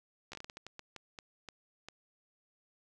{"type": "slowing click train", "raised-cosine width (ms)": 0.2, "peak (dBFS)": -28, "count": 14, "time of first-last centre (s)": [0.32, 1.886], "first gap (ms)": 13, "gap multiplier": 1.33, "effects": []}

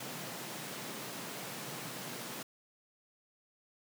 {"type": "high-pass noise", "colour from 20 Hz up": "pink", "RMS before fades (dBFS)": -43, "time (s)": [0, 2.43], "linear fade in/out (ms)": 5, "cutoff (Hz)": 120, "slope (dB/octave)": 96, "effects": []}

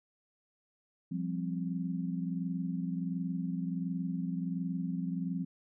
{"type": "chord", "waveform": "sine", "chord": "F suspended second", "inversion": "none", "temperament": "equal", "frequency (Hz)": [174.61, 196, 261.6], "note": ["F3", "G3", "C4"], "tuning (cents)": [0, 0, 0], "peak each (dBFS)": [-34, -39, -38], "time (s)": [1.11, 5.45], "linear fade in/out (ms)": 10, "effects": []}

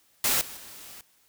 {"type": "noise with level steps", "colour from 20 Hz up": "white", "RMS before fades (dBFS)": [-24, -41, -45], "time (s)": [0.24, 1.01], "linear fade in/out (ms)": 2, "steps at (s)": [0.41, 0.57], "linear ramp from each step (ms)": 2, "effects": ["white hiss -64 dBFS RMS until 1.28 s"]}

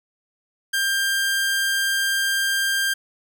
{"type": "tone", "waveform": "sawtooth", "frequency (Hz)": 1592, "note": "G6", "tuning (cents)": 26, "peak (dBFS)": -16, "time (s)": [0.73, 2.94], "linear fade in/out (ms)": 10, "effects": []}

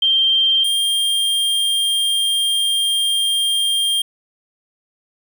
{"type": "tone pair in turn", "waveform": ["sine", "square"], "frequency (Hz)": [3159, 3201], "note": ["G7", "G7"], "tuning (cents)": [13, 36], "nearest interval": "unison", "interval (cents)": 23, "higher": "second", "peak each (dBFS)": [-12, -16], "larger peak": "first", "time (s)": [[0.02, 0.64], [0.64, 4.02]], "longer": "second", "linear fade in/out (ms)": 5, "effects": ["8-bit"]}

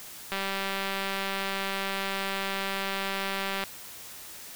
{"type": "click train", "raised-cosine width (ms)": 0.3, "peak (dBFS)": -15, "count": 648, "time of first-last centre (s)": [0.32, 3.638], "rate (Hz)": 195, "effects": ["white hiss -44 dBFS RMS until 4.55 s"]}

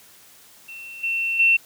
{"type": "tone with level steps", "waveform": "sine", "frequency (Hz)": 2700, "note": "E7", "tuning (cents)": 41, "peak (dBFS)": [-35, -21, -13], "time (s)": [0.68, 1.57], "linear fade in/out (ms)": 10, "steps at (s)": [1.03, 1.39], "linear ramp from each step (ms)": 10, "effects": ["white hiss -50 dBFS RMS until 1.65 s", "high-pass 60 Hz 12 dB/octave"]}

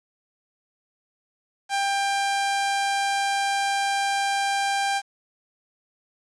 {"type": "tone", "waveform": "sawtooth", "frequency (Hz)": 794, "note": "G5", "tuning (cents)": 22, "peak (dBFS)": -18, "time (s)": [1.69, 5.02], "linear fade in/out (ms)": 50, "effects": ["resampled to 22050 Hz", "8-bit"]}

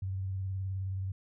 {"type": "tone with vibrato", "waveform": "sine", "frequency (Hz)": 95.4, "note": "G2", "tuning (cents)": -47, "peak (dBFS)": -32, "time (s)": [0.02, 1.12], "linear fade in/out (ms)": 5, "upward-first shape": "sine", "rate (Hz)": 19, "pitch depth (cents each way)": 38, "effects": []}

